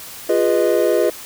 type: chord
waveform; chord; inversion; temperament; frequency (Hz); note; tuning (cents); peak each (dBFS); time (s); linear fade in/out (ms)
triangle; F half-diminished seventh; none; equal with one note detuned; 349.2 / 409.6 / 493.9 / 622.3; F4 / Ab4 / Cb5 / Eb5; 0 / -24 / 0 / 0; -17; 0.29-1.1; 5
effects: white hiss -35 dBFS RMS until 1.25 s